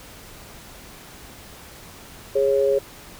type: tone pair together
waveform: sine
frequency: 411.6 / 549.4 Hz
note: G#4 / C#5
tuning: -16 / -16 cents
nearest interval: perfect fourth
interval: 500 cents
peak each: -19 / -19 dBFS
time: 2.35-2.79 s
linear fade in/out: 10 ms
effects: pink hiss -43 dBFS RMS until 3.19 s